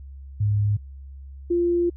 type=tone pair in turn; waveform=sine; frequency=103.7 / 346.8 Hz; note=G#2 / F4; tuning=-2 / -12 cents; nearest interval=octave + major sixth; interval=2090 cents; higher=second; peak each=-18 dBFS; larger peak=neither; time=0.4-0.77 / 1.5-1.9 s; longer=second; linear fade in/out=10 ms; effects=added 68 Hz sine -37 dBFS peak until 1.96 s